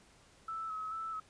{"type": "tone with vibrato", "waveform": "sine", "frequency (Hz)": 1300, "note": "E6", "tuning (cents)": -24, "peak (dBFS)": -37, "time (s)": [0.48, 1.2], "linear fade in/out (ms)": 5, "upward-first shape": "square", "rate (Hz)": 2.3, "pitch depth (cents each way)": 24, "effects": ["pink hiss -63 dBFS RMS until 1.29 s", "resampled to 22050 Hz"]}